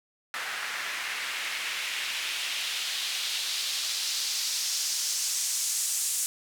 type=noise with band-pass filter sweep; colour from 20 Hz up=white; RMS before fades=-31 dBFS; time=0.34-6.26 s; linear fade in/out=0 ms; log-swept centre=1600 to 7900 Hz; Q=1.6; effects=none